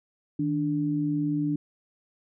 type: tone pair together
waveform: sine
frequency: 155.56 / 293.1 Hz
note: D#3 / D4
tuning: 0 / -3 cents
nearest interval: major seventh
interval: 1097 cents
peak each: -29 / -25 dBFS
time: 0.39-1.56 s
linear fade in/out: 5 ms
effects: none